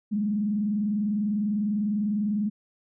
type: tone with vibrato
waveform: sine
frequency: 207.7 Hz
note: G#3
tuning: in tune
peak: -23 dBFS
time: 0.11-2.5 s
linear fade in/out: 20 ms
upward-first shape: square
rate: 20 Hz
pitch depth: 82 cents each way
effects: none